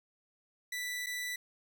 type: tone with dropouts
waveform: sawtooth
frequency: 1975.5 Hz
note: B6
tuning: in tune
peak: -32 dBFS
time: 0.72-1.36 s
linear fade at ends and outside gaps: 5 ms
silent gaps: 1.062-1.067 s
effects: none